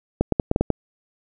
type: clicks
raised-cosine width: 2 ms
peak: -4 dBFS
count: 7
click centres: 0.21 / 0.323 / 0.398 / 0.514 / 0.561 / 0.61 / 0.703 s
effects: none